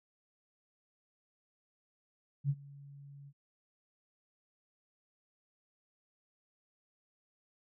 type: tone with ADSR envelope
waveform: sine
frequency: 141 Hz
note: C#3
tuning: 30 cents sharp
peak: -26 dBFS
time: 2.44-3.33 s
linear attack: 55 ms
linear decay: 50 ms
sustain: -23 dB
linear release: 53 ms
effects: none